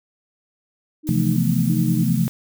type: tone with vibrato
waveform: sine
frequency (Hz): 274.9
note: C#4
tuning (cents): -14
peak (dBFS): -25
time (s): 1.03-2.2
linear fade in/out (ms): 50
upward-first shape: square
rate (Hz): 1.5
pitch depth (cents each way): 190
type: noise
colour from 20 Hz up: blue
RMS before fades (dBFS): -36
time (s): 1.07-2.29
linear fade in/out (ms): 0
type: chord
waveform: sine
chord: F major seventh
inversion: second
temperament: equal with one note detuned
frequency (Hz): 130.81 / 164.81 / 174.61 / 219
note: C3 / E3 / F3 / A3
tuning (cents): 0 / 0 / 0 / -8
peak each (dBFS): -22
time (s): 1.09-2.28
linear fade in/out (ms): 0
effects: none